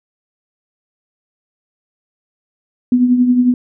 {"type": "tone with tremolo", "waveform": "sine", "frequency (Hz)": 247.8, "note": "B3", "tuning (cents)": 6, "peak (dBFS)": -6, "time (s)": [2.92, 3.54], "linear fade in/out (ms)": 2, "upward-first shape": "triangle", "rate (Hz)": 11, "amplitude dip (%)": 60, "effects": []}